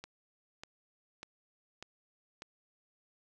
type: click train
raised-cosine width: 0.2 ms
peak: -27 dBFS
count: 5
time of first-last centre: 0.04-2.421 s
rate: 1.68 Hz
effects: none